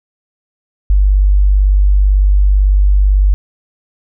sine tone, 49 Hz, G1, in tune, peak -6 dBFS, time 0.9-3.34 s, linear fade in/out 0 ms, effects none

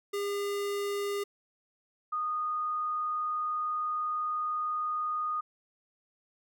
square / sine tone pair in turn, 404.4 / 1233 Hz, G#4 / D#6, -46 / -16 cents, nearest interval octave + perfect fifth, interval 1930 cents, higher second, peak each -31 / -29 dBFS, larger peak second, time 0.13-1.24 / 2.12-5.41 s, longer second, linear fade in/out 10 ms, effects none

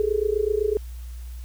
sine tone with amplitude modulation, 422.7 Hz, G#4, 31 cents sharp, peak -16 dBFS, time 0-0.77 s, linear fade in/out 0 ms, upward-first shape sine, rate 27.9 Hz, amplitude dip 95%, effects added 60 Hz sine -33 dBFS peak until 1.44 s + white hiss -53 dBFS RMS until 1.44 s

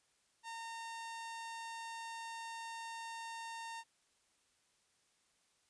sawtooth tone, 915 Hz, A#5, 32 cents flat, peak -40 dBFS, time 0.43-3.84 s, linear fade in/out 50 ms, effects white hiss -75 dBFS RMS until 5.69 s + resampled to 22050 Hz

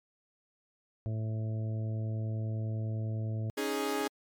harmonic tone, 110 Hz, A2, in tune, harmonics 1 / 2 / 3 / 4 / 5 / 6, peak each -31 / -43 / -47 / -51 / -50 / -50 dBFS, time 1.06-3.5 s, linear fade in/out 0 ms
sawtooth chord, C# suspended second, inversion none, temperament equal, 277.2 / 311.1 / 415.3 Hz, C#4 / D#4 / G#4, 0 / 0 / 0 cents, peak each -32 / -33 / -29 dBFS, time 3.57-4.08 s, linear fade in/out 10 ms
effects MP3 96 kbps

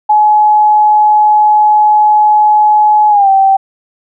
sine tone with pitch glide, 847 to 776.7 Hz, G#5 to G5, +34 to -16 cents, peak -4 dBFS, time 0.09-3.57 s, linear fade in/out 10 ms, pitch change -150 cents, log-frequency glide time 3.09-3.29 s, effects none

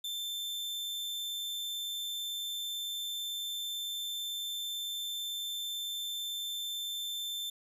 40% pulse tone, 3551 Hz, A7, 15 cents sharp, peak -34 dBFS, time 0.04-7.5 s, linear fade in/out 5 ms, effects none

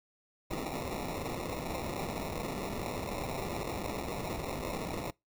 violet noise with sample-and-hold, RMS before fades -37 dBFS, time 0.5-5.11 s, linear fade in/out 10 ms, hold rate 1575 Hz, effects noise-tail reverb RT60 0.2 s tail -24 dB re dry

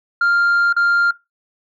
sine tone with dropouts, 1396.9 Hz, F6, in tune, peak -10 dBFS, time 0.21-1.11 s, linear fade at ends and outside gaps 5 ms, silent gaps 0.728-0.764 s, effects noise-tail reverb RT60 0.2 s tail -20 dB re dry + tanh soft clip ceiling -11 dBFS

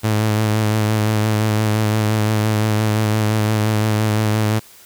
sawtooth tone with vibrato, 107.7 Hz, A2, 37 cents flat, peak -11 dBFS, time 0.03-4.6 s, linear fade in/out 20 ms, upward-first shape sine, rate 5.8 Hz, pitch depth 30 cents each way, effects white hiss -45 dBFS RMS until 4.85 s

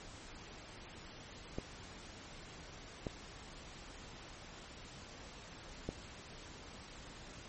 clicks, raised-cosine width 2 ms, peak -24 dBFS, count 3, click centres 1.585 / 3.068 / 5.89 s, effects pink hiss -52 dBFS RMS until 7.48 s + MP3 32 kbps

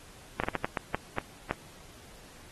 slowing click train, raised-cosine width 0.5 ms, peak -13 dBFS, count 9, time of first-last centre 0.4-1.51 s, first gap 36 ms, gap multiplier 1.37, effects pink hiss -53 dBFS RMS until 2.51 s + AAC 32 kbps

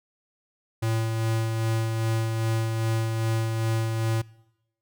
square tone with tremolo, 112.5 Hz, A2, 39 cents sharp, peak -23 dBFS, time 0.82-4.22 s, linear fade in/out 10 ms, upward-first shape sine, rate 2.5 Hz, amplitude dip 35%, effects noise-tail reverb RT60 0.9 s tail -23 dB re dry

